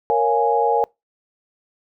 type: chord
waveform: sine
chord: Bb minor seventh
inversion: none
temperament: equal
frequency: 466.2 / 554.4 / 698.5 / 830.6 Hz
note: Bb4 / Db5 / F5 / Ab5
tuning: 0 / 0 / 0 / 0 cents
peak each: -19 / -24 / -24 / -18 dBFS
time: 0.1-0.84 s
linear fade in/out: 0 ms
effects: noise-tail reverb RT60 0.2 s tail -25 dB re dry